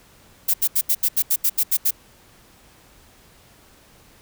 violet noise bursts, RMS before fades -18 dBFS, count 11, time 0.48-1.909 s, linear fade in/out 10 ms, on 59 ms, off 78 ms, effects pink hiss -52 dBFS RMS until 4.21 s

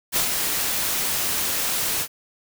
white noise with ADSR envelope, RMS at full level -20 dBFS, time 0.12-2.08 s, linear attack 43 ms, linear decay 100 ms, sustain -4 dB, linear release 69 ms, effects none

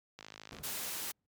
click train, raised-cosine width 0.2 ms, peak -29 dBFS, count 22, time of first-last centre 0.19-0.586 s, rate 53 Hz
brown noise with exponential decay, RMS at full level -42 dBFS, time 0.52-1.26 s, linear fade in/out 1 ms, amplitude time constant 160 ms
white noise, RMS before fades -39 dBFS, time 0.63-1.12 s, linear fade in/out 10 ms
effects high-pass 100 Hz 12 dB/octave + MP3 96 kbps

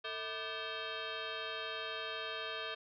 sine tone with frequency modulation, 993 Hz, B5, 9 cents sharp, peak -38 dBFS, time 0.04-2.75 s, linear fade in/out 10 ms, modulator 546 Hz, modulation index 5.2, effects none

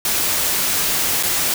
white noise with dropouts, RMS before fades -19 dBFS, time 0.05-1.54 s, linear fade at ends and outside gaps 2 ms, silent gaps 1.228-1.233 s, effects none

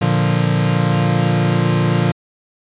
40% pulse chord, Bb major, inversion none, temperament equal, 116.54 / 146.83 / 174.61 Hz, Bb2 / D3 / F3, 0 / 0 / 0 cents, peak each -17 dBFS, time 0.01-2.12 s, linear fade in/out 10 ms, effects resampled to 8000 Hz

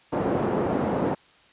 pink band-pass noise, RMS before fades -25 dBFS, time 0.12-1.15 s, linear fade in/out 10 ms, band 210 to 680 Hz, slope 12 dB/octave, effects white hiss -56 dBFS RMS until 1.52 s + resampled to 8000 Hz

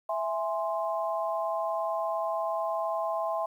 sine chord, E augmented, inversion none, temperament equal, 659.3 / 830.6 / 1046.5 Hz, E5 / G#5 / B#5, 0 / 0 / 0 cents, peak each -30 / -34 / -33 dBFS, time 0.09-3.46 s, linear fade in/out 5 ms, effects 10-bit

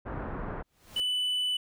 pink low-pass noise, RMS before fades -36 dBFS, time 0.05-0.63 s, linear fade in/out 20 ms, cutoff 1500 Hz, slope 24 dB/octave
pink noise with exponential growth, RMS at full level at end -42 dBFS, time 0.63-1 s, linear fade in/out 0 ms, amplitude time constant 79 ms
triangle tone, 2987 Hz, F#7, 16 cents sharp, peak -25 dBFS, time 0.96-1.57 s, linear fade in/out 5 ms
effects none

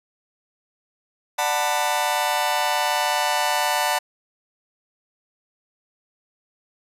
sawtooth chord, B minor seventh, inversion first, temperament just, 592.7 / 740.8 / 889 / 987.8 Hz, D5 / F#5 / A5 / B5, +16 / +2 / +18 / 0 cents, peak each -24 / -21 / -20 / -23 dBFS, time 1.38-3.99 s, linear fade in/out 10 ms, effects resampled to 32000 Hz

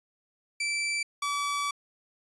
sawtooth tone pair in turn, 2330 / 1148 Hz, D7 / D6, -14 / -40 cents, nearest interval octave, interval 1226 cents, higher first, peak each -24 dBFS, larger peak neither, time 0.6-1.03 / 1.22-1.71 s, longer second, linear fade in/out 5 ms, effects resampled to 24000 Hz

